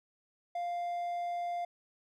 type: tone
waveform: triangle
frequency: 698.5 Hz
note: F5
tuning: in tune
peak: -31 dBFS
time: 0.55-1.65 s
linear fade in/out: 5 ms
effects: none